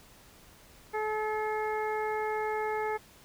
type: harmonic tone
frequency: 430 Hz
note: A4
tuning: 40 cents flat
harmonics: 1 / 2 / 3 / 4 / 5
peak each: -32 / -33 / -41 / -41 / -41 dBFS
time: 0.93-2.98 s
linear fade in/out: 20 ms
effects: pink hiss -56 dBFS RMS until 3.24 s